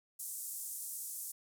white band-pass noise, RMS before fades -43 dBFS, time 0.19-1.32 s, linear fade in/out 10 ms, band 7500 to 13000 Hz, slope 24 dB/octave, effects none

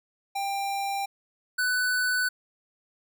square tone pair in turn, 792 / 1495.1 Hz, G5 / F#6, +18 / +18 cents, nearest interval major seventh, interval 1100 cents, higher second, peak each -28 / -24 dBFS, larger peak second, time 0.35-1.06 / 1.58-2.29 s, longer neither, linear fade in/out 10 ms, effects none

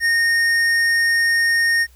sine tone with hard clipping, 1845 Hz, A#6, 18 cents flat, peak -16 dBFS, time 0-1.87 s, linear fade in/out 50 ms, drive 10 dB, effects added 62 Hz sine -47 dBFS peak until 1.95 s + white hiss -56 dBFS RMS until 1.95 s

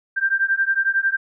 sine beating tone pair, 1574 / 1585 Hz, G6 / G6, +7 / +19 cents, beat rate 11 Hz, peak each -20 dBFS, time 0.16-1.17 s, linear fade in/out 20 ms, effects none

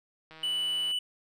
click train, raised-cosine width 0.3 ms, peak -33 dBFS, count 97, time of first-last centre 0.31-0.914 s, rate 159 Hz
triangle tone, 2971 Hz, F#7, 6 cents sharp, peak -26 dBFS, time 0.43-0.99 s, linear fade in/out 5 ms
effects none

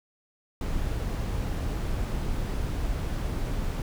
brown noise, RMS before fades -29 dBFS, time 0.61-3.82 s, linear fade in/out 2 ms, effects none

